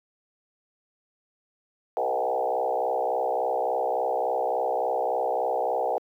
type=tone with frequency modulation; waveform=sine; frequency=622.3 Hz; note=D#5; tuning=in tune; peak=-22 dBFS; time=1.97-5.98 s; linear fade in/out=0 ms; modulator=63.5 Hz; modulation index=3.3; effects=high-pass 400 Hz 12 dB/octave + 10-bit